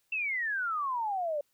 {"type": "exponential sweep", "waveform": "sine", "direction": "down", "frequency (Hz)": [2709, 566], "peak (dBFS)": -29, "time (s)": [0.12, 1.41], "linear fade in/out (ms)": 5, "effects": ["white hiss -74 dBFS RMS until 1.53 s"]}